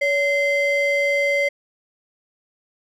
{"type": "ring-modulated tone", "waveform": "triangle", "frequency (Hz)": 1318.5, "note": "E6", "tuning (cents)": 0, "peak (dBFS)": -12, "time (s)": [0.01, 1.49], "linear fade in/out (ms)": 10, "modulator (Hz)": 753, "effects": []}